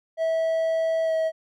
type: tone with pitch glide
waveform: triangle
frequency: 650 to 642.5 Hz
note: E5 to E5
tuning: -24 to -45 cents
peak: -19 dBFS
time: 0.17-1.32 s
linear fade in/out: 50 ms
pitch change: -21 cents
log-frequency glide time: 1.04-1.13 s
effects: none